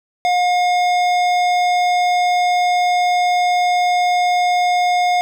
sine tone with hard clipping, 716 Hz, F5, 43 cents sharp, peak -15 dBFS, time 0.25-5.21 s, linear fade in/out 0 ms, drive 14 dB, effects none

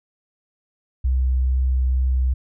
sine tone with vibrato, 64.2 Hz, C2, 32 cents flat, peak -16 dBFS, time 1.04-2.34 s, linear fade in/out 10 ms, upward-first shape triangle, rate 2.2 Hz, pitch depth 9 cents each way, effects none

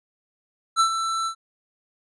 square tone with ADSR envelope, 1332 Hz, E6, 18 cents sharp, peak -15 dBFS, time 0.76-1.35 s, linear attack 42 ms, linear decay 88 ms, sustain -9 dB, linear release 85 ms, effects resampled to 22050 Hz

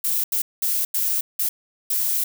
violet noise bursts at uneven times, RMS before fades -22 dBFS, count 6, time 0.04-0.24 / 0.32-0.42 / 0.62-0.85 / 0.94-1.21 / 1.39-1.49 / 1.9-2.24 s, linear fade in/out 5 ms, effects none

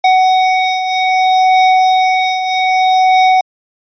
square beating tone pair, 747 / 747.63 Hz, F#5 / F#5, +16 / +18 cents, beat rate 0.63 Hz, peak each -10 / -17 dBFS, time 0.04-3.41 s, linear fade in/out 5 ms, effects resampled to 11025 Hz

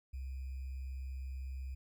sine tone with sample-and-hold, 65.8 Hz, C2, 10 cents sharp, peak -39 dBFS, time 0.13-1.75 s, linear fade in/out 10 ms, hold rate 2450 Hz, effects none

